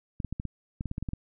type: clicks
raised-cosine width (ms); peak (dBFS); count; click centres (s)
5; -20; 12; 0.202 / 0.247 / 0.326 / 0.399 / 0.453 / 0.809 / 0.857 / 0.914 / 0.981 / 1.026 / 1.088 / 1.134
effects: none